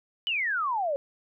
sine exponential sweep, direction down, 3047 to 539 Hz, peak -25 dBFS, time 0.27-0.96 s, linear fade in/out 0 ms, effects none

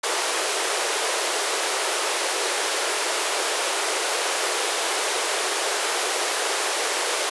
pink high-pass noise, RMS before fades -24 dBFS, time 0.03-7.3 s, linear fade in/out 10 ms, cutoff 370 Hz, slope 48 dB/octave, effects resampled to 24000 Hz

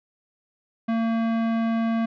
sine tone with tanh clipping, 227.4 Hz, A#3, 43 cents flat, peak -23 dBFS, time 0.88-2.06 s, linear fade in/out 10 ms, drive 18 dB, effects none

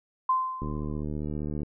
sine tone with exponential decay, 1036 Hz, C6, 17 cents flat, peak -19 dBFS, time 0.29-1.03 s, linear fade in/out 5 ms, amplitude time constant 160 ms
click train, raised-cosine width 3 ms, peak -21 dBFS, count 77, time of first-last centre 0.62-1.632 s, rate 75.1 Hz
effects none

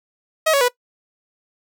sawtooth tone with pitch steps, 634 / 558.3 / 491.7 Hz, D#5 / C#5 / B4, +32 / +12 / -8 cents, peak -10 dBFS, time 0.46-0.685 s, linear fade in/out 10 ms, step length 75 ms, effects noise-tail reverb RT60 0.1 s tail -20 dB re dry

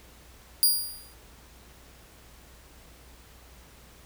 10% pulse tone with exponential decay, 4818 Hz, D8, 43 cents sharp, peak -9 dBFS, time 0.63-1.14 s, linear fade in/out 0 ms, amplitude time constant 110 ms, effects added 60 Hz sine -54 dBFS peak until 4.05 s + pink hiss -54 dBFS RMS until 4.05 s

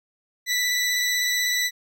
20% pulse tone with vibrato, 1975.5 Hz, B6, in tune, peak -16 dBFS, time 0.46-1.71 s, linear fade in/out 50 ms, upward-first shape sine, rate 16 Hz, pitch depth 14 cents each way, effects none

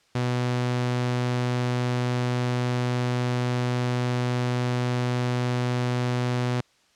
sawtooth tone, 123.6 Hz, B2, 2 cents sharp, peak -19 dBFS, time 0.15-6.61 s, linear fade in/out 5 ms, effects white hiss -62 dBFS RMS until 6.95 s + low-pass 6000 Hz 12 dB/octave

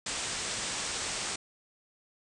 white low-pass noise, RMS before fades -35 dBFS, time 0.06-1.36 s, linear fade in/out 5 ms, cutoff 8900 Hz, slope 96 dB/octave, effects none

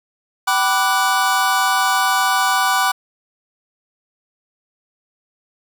square chord, G major seventh, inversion none, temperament equal with one note detuned, 767.9 / 987.8 / 1174.7 / 1480 Hz, G5 / B5 / D6 / F#6, -36 / 0 / 0 / 0 cents, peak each -21 dBFS, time 0.47-2.92 s, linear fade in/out 10 ms, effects none

